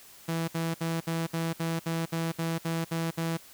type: tone bursts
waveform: sawtooth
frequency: 164.81 Hz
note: E3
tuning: in tune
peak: -24 dBFS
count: 12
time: 0.28-3.373 s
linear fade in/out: 10 ms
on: 200 ms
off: 63 ms
effects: white hiss -52 dBFS RMS until 3.53 s